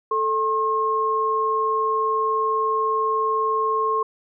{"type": "tone pair together", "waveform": "sine", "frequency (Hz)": [440, 1074.1], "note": ["A4", "C6"], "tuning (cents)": [0, 45], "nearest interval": "octave + minor third", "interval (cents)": 1545, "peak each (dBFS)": [-24, -20], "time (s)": [0.11, 4.03], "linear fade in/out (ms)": 5, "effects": []}